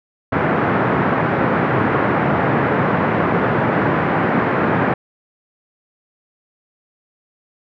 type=band-pass noise; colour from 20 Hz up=pink; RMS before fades=-17 dBFS; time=0.32-4.94 s; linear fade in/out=5 ms; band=120 to 1800 Hz; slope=24 dB/octave; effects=none